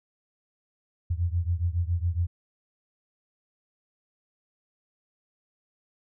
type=beating tone pair; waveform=sine; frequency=83.8 / 91 Hz; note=E2 / F#2; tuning=+29 / -28 cents; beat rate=7.2 Hz; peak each=-26 / -28 dBFS; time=1.1-2.27 s; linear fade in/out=10 ms; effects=none